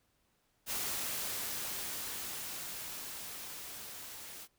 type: noise with level ramp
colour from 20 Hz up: white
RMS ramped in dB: -36 to -48 dBFS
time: 0.66-4.48 s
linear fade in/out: 50 ms
effects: pink hiss -75 dBFS RMS until 4.58 s